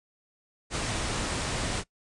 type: low-pass noise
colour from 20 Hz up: pink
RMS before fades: -31 dBFS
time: 0.7-1.84 s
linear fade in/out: 50 ms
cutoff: 9700 Hz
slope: 96 dB/octave
effects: noise-tail reverb RT60 0.1 s tail -20 dB re dry

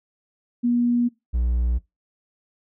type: tone pair in turn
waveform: sine / triangle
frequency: 240.5 / 60.12 Hz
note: B3 / B1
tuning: -46 / -46 cents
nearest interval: 2 octaves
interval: 2400 cents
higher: first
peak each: -17 dBFS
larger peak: neither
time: 0.63-1.09 / 1.33-1.79 s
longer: neither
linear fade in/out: 20 ms
effects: noise-tail reverb RT60 0.2 s tail -21 dB re dry

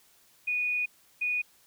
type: tone pair in turn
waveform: sine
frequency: 2467 / 2467 Hz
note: D#7 / D#7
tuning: -15 / -15 cents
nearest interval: unison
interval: 0 cents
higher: neither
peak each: -26 dBFS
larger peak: neither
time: 0.47-0.86 / 1.21-1.42 s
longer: first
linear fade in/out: 10 ms
effects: white hiss -62 dBFS RMS until 1.66 s

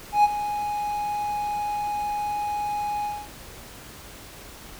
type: tone with ADSR envelope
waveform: triangle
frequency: 830.6 Hz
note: G#5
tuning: in tune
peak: -10 dBFS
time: 0.12-3.29 s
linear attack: 120 ms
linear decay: 30 ms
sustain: -13 dB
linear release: 250 ms
effects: pink hiss -43 dBFS RMS until 4.79 s

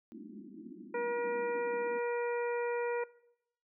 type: band-pass noise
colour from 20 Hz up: white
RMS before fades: -49 dBFS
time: 0.12-1.99 s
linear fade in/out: 0 ms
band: 190 to 350 Hz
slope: 96 dB/octave
type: harmonic tone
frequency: 478 Hz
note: A#4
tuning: 43 cents sharp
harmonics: 1 / 2 / 3 / 4 / 5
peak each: -33 / -39 / -43 / -45 / -47 dBFS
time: 0.94-3.04 s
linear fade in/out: 5 ms
effects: noise-tail reverb RT60 0.8 s tail -21 dB re dry

